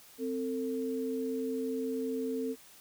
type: tone pair together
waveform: sine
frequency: 260.4 / 450 Hz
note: C4 / A4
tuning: -8 / +39 cents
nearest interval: major sixth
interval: 947 cents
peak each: -34 / -34 dBFS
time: 0.18-2.56 s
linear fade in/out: 50 ms
effects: white hiss -56 dBFS RMS until 2.8 s